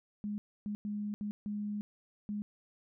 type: tone bursts at uneven times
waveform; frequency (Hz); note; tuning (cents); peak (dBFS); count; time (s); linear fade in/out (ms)
sine; 207.6; G#3; 0; -34; 6; 0.24-0.38 / 0.66-0.75 / 0.85-1.14 / 1.21-1.31 / 1.46-1.81 / 2.29-2.42; 0
effects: none